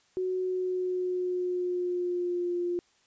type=tone with pitch glide; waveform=sine; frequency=370 to 351.1 Hz; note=F#4 to F4; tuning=0 to +9 cents; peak=-27 dBFS; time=0.17-2.79 s; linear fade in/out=0 ms; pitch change=-91 cents; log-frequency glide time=0.4-2.56 s; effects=white hiss -66 dBFS RMS until 3.06 s + resampled to 16000 Hz

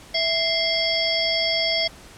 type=harmonic tone with a mistuned harmonic; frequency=659.3 Hz; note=E5; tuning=in tune; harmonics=1 / 3 / 5 / 7 / 8; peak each=-26 / -26 / -26 / -26 / -26 dBFS; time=0.14-1.88 s; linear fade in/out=10 ms; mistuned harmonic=3; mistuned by=+99 cents; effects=pink hiss -45 dBFS RMS until 2.17 s + low-pass 10000 Hz 12 dB/octave

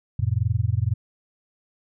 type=chord; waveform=sine; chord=F major; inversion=none; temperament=just; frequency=87.31 / 109.13 / 130.96 Hz; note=F2 / A2 / C3; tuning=0 / -14 / +2 cents; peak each=-25 / -22 / -27 dBFS; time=0.19-0.94 s; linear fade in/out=5 ms; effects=none

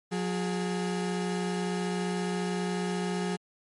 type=tone pair together; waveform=35% pulse; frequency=180 / 414.5 Hz; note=F#3 / G#4; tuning=-47 / -3 cents; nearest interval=octave + major second; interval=1444 cents; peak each=-28 / -32 dBFS; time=0.11-3.37 s; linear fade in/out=20 ms; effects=MP3 48 kbps

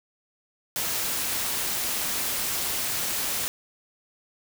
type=noise; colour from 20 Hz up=white; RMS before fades=-28 dBFS; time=0.76-3.48 s; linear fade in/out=0 ms; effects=none

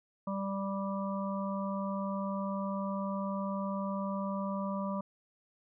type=harmonic tone; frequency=196 Hz; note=G3; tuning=in tune; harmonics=1 / 3 / 5 / 6; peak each=-34 / -39 / -41 / -42 dBFS; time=0.27-5.01 s; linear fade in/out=5 ms; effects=none

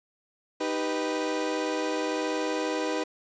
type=chord; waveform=30% pulse; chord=Eb augmented; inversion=none; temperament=equal; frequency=311.1 / 392 / 493.9 Hz; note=Eb4 / G4 / B4; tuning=0 / 0 / 0 cents; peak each=-28 / -31 / -28 dBFS; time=0.6-3.04 s; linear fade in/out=10 ms; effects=resampled to 16000 Hz + 9-bit

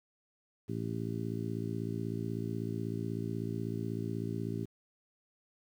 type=harmonic tone; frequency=56.2 Hz; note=A1; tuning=37 cents sharp; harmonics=2 / 3 / 4 / 5 / 6 / 7; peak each=-38 / -40 / -41 / -42 / -43 / -43 dBFS; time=0.68-4.66 s; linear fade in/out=20 ms; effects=10-bit

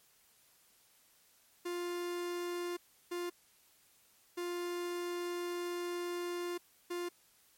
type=tone bursts at uneven times; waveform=45% pulse; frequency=350.8 Hz; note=F4; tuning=8 cents sharp; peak=-36 dBFS; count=4; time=1.65-2.77 / 3.11-3.3 / 4.37-6.58 / 6.9-7.09 s; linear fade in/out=10 ms; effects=white hiss -67 dBFS RMS until 7.57 s + MP3 64 kbps

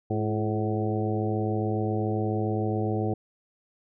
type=harmonic tone with a mistuned harmonic; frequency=107.2 Hz; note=A2; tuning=45 cents flat; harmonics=1 / 2 / 3 / 4 / 5 / 6 / 7; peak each=-28 / -32 / -31 / -32 / -37 / -40 / -35 dBFS; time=0.1-3.14 s; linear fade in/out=5 ms; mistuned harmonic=3; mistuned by=+62 cents; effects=none

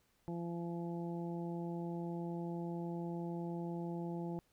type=harmonic tone; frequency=170.8 Hz; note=F3; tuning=38 cents flat; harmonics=1 / 2 / 3 / 4 / 5; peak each=-40 / -43 / -51 / -52 / -51 dBFS; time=0.28-4.39 s; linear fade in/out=0 ms; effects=pink hiss -75 dBFS RMS until 4.52 s

